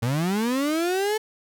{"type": "linear sweep", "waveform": "35% pulse", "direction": "up", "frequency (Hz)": [110.2, 440], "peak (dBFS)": -20, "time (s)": [0.02, 1.18], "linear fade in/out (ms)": 10, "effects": []}